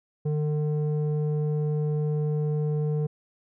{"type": "tone with low-pass filter", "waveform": "square", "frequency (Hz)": 150.6, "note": "D3", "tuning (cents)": 44, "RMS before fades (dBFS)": -26, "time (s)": [0.25, 3.07], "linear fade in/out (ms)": 10, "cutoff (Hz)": 400, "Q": 1.7, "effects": []}